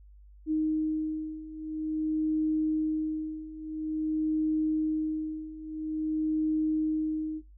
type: beating tone pair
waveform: sine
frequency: 311.1 / 311.59 Hz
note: D#4 / D#4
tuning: 0 / +3 cents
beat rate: 0.49 Hz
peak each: -32 / -29 dBFS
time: 0.46-7.42 s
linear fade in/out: 50 ms
effects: noise-tail reverb RT60 0.2 s tail -20 dB re dry + added 50 Hz sine -50 dBFS peak until 7.57 s